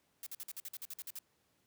blue noise bursts, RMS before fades -44 dBFS, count 12, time 0.23-1.189 s, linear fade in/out 2 ms, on 35 ms, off 49 ms, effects pink hiss -75 dBFS RMS until 1.66 s + high-pass 100 Hz 12 dB/octave

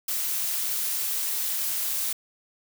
blue noise with amplitude modulation, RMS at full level -26 dBFS, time 0.08-2.13 s, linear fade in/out 5 ms, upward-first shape sine, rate 228 Hz, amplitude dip 40%, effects none

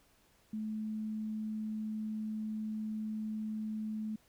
sine tone, 216.2 Hz, A3, 30 cents flat, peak -35 dBFS, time 0.53-4.16 s, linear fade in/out 5 ms, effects pink hiss -68 dBFS RMS until 4.28 s

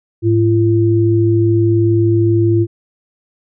sine tone pair together, 107.19 / 340.3 Hz, A2 / F4, -45 / -45 cents, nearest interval octave + minor sixth, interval 2000 cents, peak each -12 dBFS, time 0.22-2.67 s, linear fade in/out 50 ms, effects none

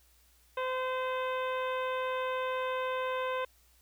harmonic tone, 514 Hz, C5, 31 cents flat, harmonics 1 / 2 / 3 / 4 / 5 / 6 / 7, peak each -33 / -35 / -41 / -46 / -44 / -50 / -50 dBFS, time 0.57-3.45 s, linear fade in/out 5 ms, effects added 60 Hz sine -65 dBFS peak until 3.81 s + white hiss -66 dBFS RMS until 3.81 s

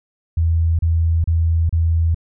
sine tone bursts, 82.41 Hz, E2, in tune, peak -13 dBFS, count 4, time 0.37-2.146 s, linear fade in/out 5 ms, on 420 ms, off 32 ms, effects none

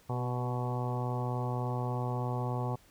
harmonic tone with a mistuned harmonic, 123.47 Hz, B2, in tune, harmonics 1 / 2 / 3 / 4 / 5 / 6 / 7 / 8 / 9, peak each -32 / -41 / -42 / -42 / -45 / -42 / -41 / -47 / -45 dBFS, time 0.09-2.76 s, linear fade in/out 10 ms, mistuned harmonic 3, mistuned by +19 cents, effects pink hiss -62 dBFS RMS until 2.9 s

